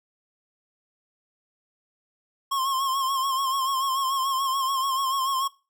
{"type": "tone with vibrato", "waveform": "square", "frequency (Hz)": 1073, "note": "C6", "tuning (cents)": 43, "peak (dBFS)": -24, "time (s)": [2.51, 5.48], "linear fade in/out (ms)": 10, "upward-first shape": "sine", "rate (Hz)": 6.9, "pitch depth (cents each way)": 57, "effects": ["noise-tail reverb RT60 0.3 s tail -21 dB re dry"]}